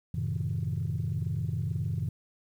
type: chord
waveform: sine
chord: F# diminished seventh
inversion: none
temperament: just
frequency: 92.5 / 111 / 133.2 / 159.84 Hz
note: F#2 / A2 / C3 / Eb3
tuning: 0 / +16 / +31 / +47 cents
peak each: -33 dBFS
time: 0.14-2.09 s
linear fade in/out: 5 ms
effects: tanh soft clip ceiling -22 dBFS + 10-bit